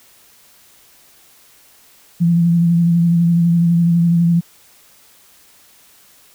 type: tone with vibrato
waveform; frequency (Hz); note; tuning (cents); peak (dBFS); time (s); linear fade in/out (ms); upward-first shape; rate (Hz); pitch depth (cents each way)
sine; 170; F3; -46; -10; 2.2-4.41; 20; sine; 12; 26
effects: white hiss -49 dBFS RMS until 6.34 s